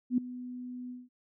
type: tone with ADSR envelope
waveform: sine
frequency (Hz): 248.8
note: B3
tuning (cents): +13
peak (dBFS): -21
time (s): 0.1-1.09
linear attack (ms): 78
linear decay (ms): 5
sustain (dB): -17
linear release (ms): 190
effects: none